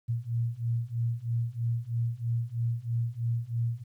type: beating tone pair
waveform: sine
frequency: 115.5 / 118.6 Hz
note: A#2 / A#2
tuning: -16 / +30 cents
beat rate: 3.1 Hz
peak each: -31 / -30 dBFS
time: 0.08-3.84 s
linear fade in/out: 20 ms
effects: 11-bit